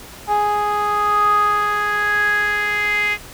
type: tone with band-pass filter sweep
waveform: sawtooth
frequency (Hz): 415.3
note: G#4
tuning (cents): 0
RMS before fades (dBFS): -18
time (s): 0.27-3.18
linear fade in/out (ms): 50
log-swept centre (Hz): 910 to 2200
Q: 7.2
effects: pink hiss -38 dBFS RMS until 3.33 s